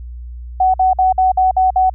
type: tone bursts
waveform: sine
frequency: 749 Hz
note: F#5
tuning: 21 cents sharp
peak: -9 dBFS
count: 7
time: 0.6-1.898 s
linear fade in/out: 5 ms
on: 140 ms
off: 53 ms
effects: added 60 Hz sine -27 dBFS peak until 1.94 s